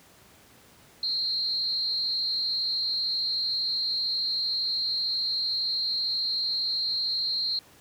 sine tone with amplitude modulation, 4186 Hz, C8, in tune, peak -22 dBFS, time 1.03-7.59 s, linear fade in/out 2 ms, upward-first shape sine, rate 267 Hz, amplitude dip 70%, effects pink hiss -55 dBFS RMS until 7.8 s + high-pass 80 Hz 12 dB/octave

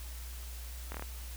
slowing click train, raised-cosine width 0.5 ms, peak -25 dBFS, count 5, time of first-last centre 0.92-1.023 s, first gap 24 ms, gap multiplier 1.05, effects added 60 Hz sine -41 dBFS peak until 1.36 s + white hiss -50 dBFS RMS until 1.36 s

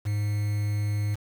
triangle tone with quantisation, 103.83 Hz, G#2, in tune, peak -22 dBFS, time 0.05-1.16 s, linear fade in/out 20 ms, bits 7, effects none

